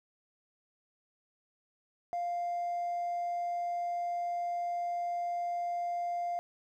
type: tone with hard clipping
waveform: triangle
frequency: 698.5 Hz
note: F5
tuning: in tune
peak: -31 dBFS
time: 2.13-6.39 s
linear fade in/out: 0 ms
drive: 2 dB
effects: none